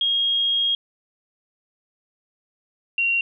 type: tone pair in turn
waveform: sine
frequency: 3262 / 2753 Hz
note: G#7 / F7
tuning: -32 / -25 cents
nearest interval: minor third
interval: 293 cents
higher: first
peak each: -18 dBFS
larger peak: neither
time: 0.01-0.75 / 2.98-3.21 s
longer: first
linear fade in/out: 2 ms
effects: none